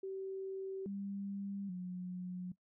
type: tone with pitch steps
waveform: sine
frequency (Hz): 384.4 / 198.6 / 181.1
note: G4 / G3 / F#3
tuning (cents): -34 / +23 / -37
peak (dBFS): -39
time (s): 0.03-2.52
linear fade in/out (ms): 5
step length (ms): 830
effects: noise-tail reverb RT60 0.1 s tail -18 dB re dry